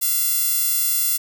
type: tone with high-pass filter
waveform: sawtooth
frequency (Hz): 690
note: F5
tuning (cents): -21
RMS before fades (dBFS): -20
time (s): 0.01-1.18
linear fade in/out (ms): 20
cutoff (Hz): 11000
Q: 0.53
effects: none